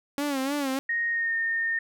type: tone with vibrato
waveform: sawtooth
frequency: 277.2 Hz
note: C#4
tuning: in tune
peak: -22 dBFS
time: 0.18-0.79 s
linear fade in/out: 0 ms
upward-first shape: sine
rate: 3.3 Hz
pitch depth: 96 cents each way
type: tone with pitch glide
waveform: sine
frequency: 1864.7 to 1828.4 Hz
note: A#6 to A#6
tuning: 0 to -34 cents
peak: -24 dBFS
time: 0.89-1.79 s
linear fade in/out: 5 ms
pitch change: -34 cents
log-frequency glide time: 1.1-1.34 s
effects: none